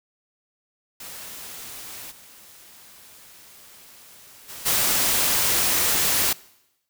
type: noise with level steps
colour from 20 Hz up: white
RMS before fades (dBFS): -38 / -48 / -38 / -21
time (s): 1-6.33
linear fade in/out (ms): 5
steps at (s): 2.1 / 4.48 / 4.65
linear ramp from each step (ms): 20
effects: noise-tail reverb RT60 0.9 s tail -22 dB re dry